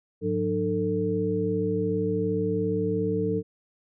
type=tone cluster; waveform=sine; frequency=103.9 / 181.2 / 300.7 / 446.8 Hz; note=G#2 / F#3 / D4 / A4; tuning=+1 / -36 / +41 / +27 cents; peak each=-32 / -29 / -31 / -26 dBFS; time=0.21-3.43 s; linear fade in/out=50 ms; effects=none